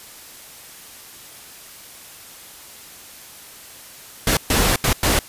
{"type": "noise bursts at uneven times", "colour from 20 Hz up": "pink", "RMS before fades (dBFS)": -17, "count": 4, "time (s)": [[4.27, 4.37], [4.5, 4.76], [4.84, 4.93], [5.03, 5.19]], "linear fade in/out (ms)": 2, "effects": ["white hiss -41 dBFS RMS until 5.28 s", "resampled to 32000 Hz"]}